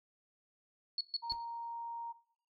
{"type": "tone bursts", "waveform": "sine", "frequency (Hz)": 4382, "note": "C#8", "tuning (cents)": -21, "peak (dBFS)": -32, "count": 3, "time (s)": [0.98, 1.324], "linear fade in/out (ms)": 2, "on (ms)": 28, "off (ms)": 130}
{"type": "tone", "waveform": "sine", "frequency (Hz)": 932.3, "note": "A#5", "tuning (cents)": 0, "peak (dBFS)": -39, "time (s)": [1.22, 2.13], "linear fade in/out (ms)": 20}
{"type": "noise with exponential decay", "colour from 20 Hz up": "brown", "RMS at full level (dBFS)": -43, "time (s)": [1.32, 1.41], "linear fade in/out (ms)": 0, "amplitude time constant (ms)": 18}
{"effects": ["noise-tail reverb RT60 0.7 s tail -19 dB re dry"]}